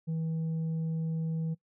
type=tone with tanh clipping; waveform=sine; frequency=161.6 Hz; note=E3; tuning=34 cents flat; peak=-30 dBFS; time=0.07-1.55 s; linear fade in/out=20 ms; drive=3 dB; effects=noise-tail reverb RT60 0.1 s tail -22 dB re dry